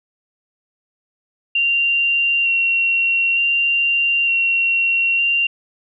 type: tone with vibrato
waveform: sine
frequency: 2756 Hz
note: F7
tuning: 24 cents flat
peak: -14 dBFS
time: 1.55-5.47 s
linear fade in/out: 5 ms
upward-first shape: square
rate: 0.55 Hz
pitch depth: 11 cents each way
effects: none